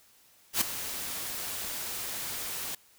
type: noise with ADSR envelope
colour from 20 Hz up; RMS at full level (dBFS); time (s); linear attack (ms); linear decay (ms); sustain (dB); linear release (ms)
white; -24; 0.53-2.75; 83; 7; -12; 3
effects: white hiss -61 dBFS RMS until 2.98 s